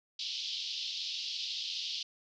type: band-pass noise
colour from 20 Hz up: pink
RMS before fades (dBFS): -38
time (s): 0.19-2.03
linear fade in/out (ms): 5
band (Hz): 3000 to 5200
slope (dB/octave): 48
effects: none